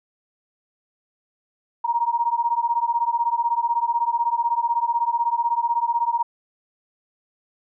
sine beating tone pair, 932.3 / 948.3 Hz, A#5 / A#5, 0 / +29 cents, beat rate 16 Hz, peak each -22 dBFS, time 1.84-6.23 s, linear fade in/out 10 ms, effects none

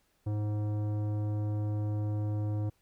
triangle tone with tanh clipping, 105.1 Hz, G#2, 21 cents sharp, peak -31 dBFS, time 0.26-2.7 s, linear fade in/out 10 ms, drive 18 dB, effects pink hiss -72 dBFS RMS until 2.81 s

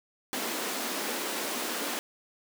pink high-pass noise, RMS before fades -33 dBFS, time 0.33-1.99 s, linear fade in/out 0 ms, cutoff 220 Hz, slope 48 dB/octave, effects none

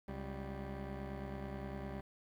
15% pulse tone pair together, 68.4 / 195.54 Hz, C#2 / G3, -23 / -4 cents, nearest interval octave + tritone, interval 1819 cents, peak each -37 / -39 dBFS, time 0.08-2.01 s, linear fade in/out 5 ms, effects low-pass 2000 Hz 12 dB/octave + 11-bit

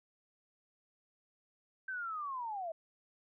sine linear sweep, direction down, 1568 to 630 Hz, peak -37 dBFS, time 1.88-2.72 s, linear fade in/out 5 ms, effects none

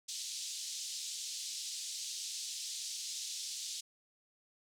white band-pass noise, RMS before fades -42 dBFS, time 0.08-3.81 s, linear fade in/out 10 ms, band 3500 to 7500 Hz, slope 24 dB/octave, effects none

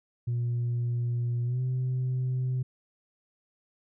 sine tone with pitch glide, 120 to 127.87 Hz, B2 to C3, -49 to -39 cents, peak -24 dBFS, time 0.27-2.63 s, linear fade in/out 10 ms, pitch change +110 cents, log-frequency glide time 1.44-1.61 s, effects tanh soft clip ceiling -24 dBFS

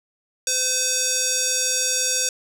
square tone with band-pass filter, 513 Hz, C5, 34 cents flat, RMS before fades -22 dBFS, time 0.47-2.29 s, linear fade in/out 2 ms, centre 6700 Hz, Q 2.8, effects none

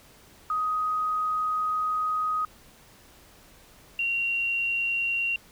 sine tone pair in turn, 1253 / 2755 Hz, D#6 / F7, +12 / -24 cents, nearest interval octave + major second, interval 1364 cents, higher second, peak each -24 / -24 dBFS, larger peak neither, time 0.5-2.45 / 3.99-5.36 s, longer first, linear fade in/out 2 ms, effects pink hiss -54 dBFS RMS until 5.51 s

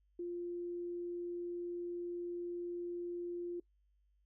sine tone, 349 Hz, F4, 1 cent flat, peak -38 dBFS, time 0.19-3.6 s, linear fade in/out 5 ms, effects noise-tail reverb RT60 0.1 s tail -22 dB re dry + added 50 Hz sine -70 dBFS peak until 4.25 s

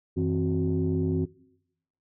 sine tone cluster, 91.4 / 161.1 / 262.1 / 368.5 Hz, F#2 / E3 / C4 / F#4, -21 / -39 / +3 / -7 cents, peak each -28 dBFS, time 0.16-1.26 s, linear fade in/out 20 ms, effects noise-tail reverb RT60 0.8 s tail -20 dB re dry + tanh soft clip ceiling -16 dBFS

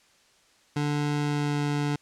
25% pulse tone with pitch glide, 146.83 to 145.82 Hz, D3 to D3, 0 to -12 cents, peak -21 dBFS, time 0.76-1.96 s, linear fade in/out 5 ms, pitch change -12 cents, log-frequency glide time 1.19-1.62 s, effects white hiss -61 dBFS RMS until 2.01 s + low-pass 7000 Hz 12 dB/octave

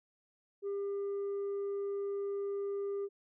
sine tone, 400 Hz, G4, 35 cents sharp, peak -31 dBFS, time 0.62-3.09 s, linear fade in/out 50 ms, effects tanh soft clip ceiling -33 dBFS

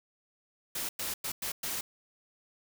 white noise bursts at uneven times, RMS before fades -35 dBFS, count 5, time 0.75-0.89 / 0.99-1.14 / 1.24-1.32 / 1.42-1.52 / 1.63-1.81 s, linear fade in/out 5 ms, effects none

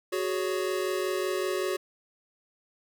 square chord, F# suspended second, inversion none, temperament equal with one note detuned, 370 / 415.3 / 559.8 Hz, F#4 / G#4 / C#5, 0 / 0 / +17 cents, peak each -30 / -34 / -35 dBFS, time 0.12-1.77 s, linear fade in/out 10 ms, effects none

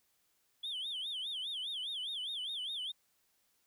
sine tone with vibrato, 3322 Hz, G#7, in tune, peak -35 dBFS, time 0.63-2.92 s, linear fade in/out 10 ms, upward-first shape sine, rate 4.9 Hz, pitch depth 200 cents each way, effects tanh soft clip ceiling -35 dBFS + white hiss -75 dBFS RMS until 3.66 s

